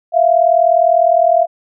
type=tone pair together; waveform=sine; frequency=659.3 / 699.2 Hz; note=E5 / F5; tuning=0 / +2 cents; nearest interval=minor second; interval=102 cents; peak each=-11 dBFS; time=0.12-1.47 s; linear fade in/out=50 ms; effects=none